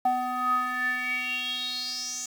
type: tone with band-pass filter sweep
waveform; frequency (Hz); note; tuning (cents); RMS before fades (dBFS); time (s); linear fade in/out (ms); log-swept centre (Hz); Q
square; 250.7; B3; +26; -29; 0.05-2.26; 5; 790 to 6800; 8.2
effects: 8-bit